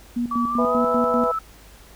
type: tone with tremolo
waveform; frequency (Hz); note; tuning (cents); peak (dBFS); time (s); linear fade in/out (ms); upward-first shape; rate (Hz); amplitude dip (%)
sine; 239.8; A#3; +49; -20; 0.16-1.27; 10; square; 5.1; 75
type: tone with pitch glide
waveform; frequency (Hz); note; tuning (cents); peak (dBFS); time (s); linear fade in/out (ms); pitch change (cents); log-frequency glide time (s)
sine; 1148 to 1311.1; D6 to E6; -40 to -10; -22; 0.31-1.39; 5; +230; 0.47-0.84
type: harmonic tone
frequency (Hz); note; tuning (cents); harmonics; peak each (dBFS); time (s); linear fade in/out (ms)
164.81; E3; 0; 3 / 4 / 5 / 6; -22 / -25 / -33 / -29; 0.58-1.32; 10
effects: added 51 Hz sine -48 dBFS peak until 1.95 s + pink hiss -49 dBFS RMS until 1.95 s